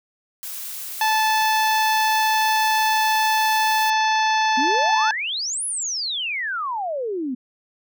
blue noise, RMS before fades -32 dBFS, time 0.43-3.9 s, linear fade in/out 0 ms
harmonic tone, 873 Hz, A5, 14 cents flat, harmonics 1 / 2 / 3 / 4 / 5 / 6 / 7, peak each -18 / -24 / -28 / -30 / -32 / -34 / -35 dBFS, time 1.01-5.11 s, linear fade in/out 2 ms
sine exponential two-way sweep, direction up then down, 240.8 to 10680 to 240.8 Hz, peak -23 dBFS, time 4.57-7.35 s, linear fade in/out 10 ms, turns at 5.65 s
effects none

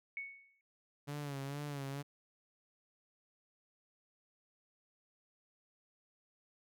sine tone with exponential decay, 2217 Hz, C#7, in tune, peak -37 dBFS, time 0.17-0.61 s, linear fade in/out 1 ms, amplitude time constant 95 ms
sawtooth tone with vibrato, 141.8 Hz, C#3, 40 cents sharp, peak -36 dBFS, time 1.07-2.03 s, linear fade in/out 20 ms, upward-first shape sine, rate 2.2 Hz, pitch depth 64 cents each way
effects none

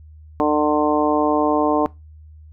harmonic tone, 150 Hz, D3, 37 cents sharp, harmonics 2 / 3 / 4 / 5 / 6 / 7, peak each -19 / -21 / -22 / -23 / -24 / -24 dBFS, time 0.4-1.86 s, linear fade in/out 0 ms, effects noise-tail reverb RT60 0.2 s tail -20 dB re dry + added 77 Hz sine -40 dBFS peak until 2.52 s

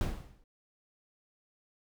brown noise with exponential decay, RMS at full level -27 dBFS, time 0.01-0.44 s, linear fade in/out 1 ms, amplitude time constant 92 ms, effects none

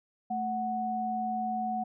sine tone pair together, 219.8 / 740 Hz, A3 / F#5, -2 / 0 cents, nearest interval octave + major sixth, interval 2102 cents, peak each -35 / -30 dBFS, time 0.3-1.84 s, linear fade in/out 10 ms, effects none

